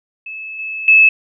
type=tone with level steps; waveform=sine; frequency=2604 Hz; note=E7; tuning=22 cents flat; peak=-26 / -22 / -5 dBFS; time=0.26-1.09 s; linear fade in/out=5 ms; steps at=0.59 / 0.88 s; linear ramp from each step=2 ms; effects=none